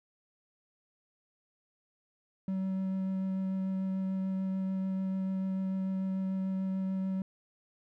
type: tone with vibrato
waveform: triangle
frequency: 190.1 Hz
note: F#3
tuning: 47 cents sharp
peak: -28 dBFS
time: 2.48-7.22 s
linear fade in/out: 2 ms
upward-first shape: triangle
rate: 6.8 Hz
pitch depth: 10 cents each way
effects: none